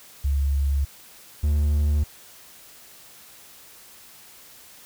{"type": "tone pair in turn", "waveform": ["sine", "triangle"], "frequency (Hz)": [69.7, 73.98], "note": ["C#2", "D2"], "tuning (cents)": [10, 13], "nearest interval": "minor second", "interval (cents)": 103, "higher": "second", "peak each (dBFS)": [-19, -16], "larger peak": "second", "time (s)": [[0.24, 0.85], [1.43, 2.04]], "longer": "neither", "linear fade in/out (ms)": 10, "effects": ["white hiss -48 dBFS RMS until 4.85 s"]}